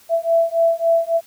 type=beating tone pair; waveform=sine; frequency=664 / 667.6 Hz; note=E5 / E5; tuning=+12 / +22 cents; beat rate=3.6 Hz; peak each=-17 dBFS; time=0.09-1.21 s; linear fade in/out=50 ms; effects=white hiss -50 dBFS RMS until 1.26 s